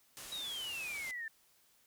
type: low-pass noise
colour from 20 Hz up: white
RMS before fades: -49 dBFS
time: 0.17-1.11 s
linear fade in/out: 0 ms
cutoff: 12000 Hz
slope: 24 dB/octave
type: exponential sweep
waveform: sine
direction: down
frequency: 3888 to 1760 Hz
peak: -39 dBFS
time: 0.32-1.28 s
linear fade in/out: 2 ms
effects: white hiss -69 dBFS RMS until 1.86 s